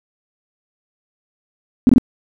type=tone bursts; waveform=sine; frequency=251.6 Hz; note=B3; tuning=32 cents sharp; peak=-5 dBFS; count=3; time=1.87-1.982 s; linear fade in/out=0 ms; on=22 ms; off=23 ms; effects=none